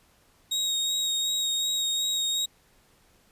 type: tone with vibrato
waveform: 30% pulse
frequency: 3766 Hz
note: A#7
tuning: 17 cents sharp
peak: -22 dBFS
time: 0.51-2.46 s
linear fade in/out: 10 ms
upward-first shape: sine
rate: 2.7 Hz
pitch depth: 17 cents each way
effects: pink hiss -62 dBFS RMS until 3.31 s + resampled to 32000 Hz